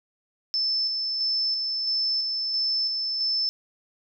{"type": "tone with tremolo", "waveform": "sine", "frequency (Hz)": 5274, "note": "E8", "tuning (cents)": 0, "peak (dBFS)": -22, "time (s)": [0.54, 3.49], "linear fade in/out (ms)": 0, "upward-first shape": "square", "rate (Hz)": 1.5, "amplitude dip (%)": 30, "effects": []}